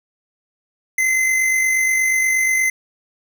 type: tone with amplitude modulation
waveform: square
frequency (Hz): 2058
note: C7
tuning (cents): -29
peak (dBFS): -14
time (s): 0.98-2.7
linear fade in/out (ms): 5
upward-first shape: sine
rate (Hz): 48.4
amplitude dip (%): 35
effects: none